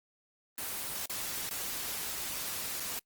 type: noise with dropouts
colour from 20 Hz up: white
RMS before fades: -37 dBFS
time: 0.58-2.99 s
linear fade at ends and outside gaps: 1 ms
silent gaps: 1.058-1.097 / 1.492-1.51 / 2.799-2.803 s
effects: noise-tail reverb RT60 0.1 s tail -25 dB re dry + Opus 24 kbps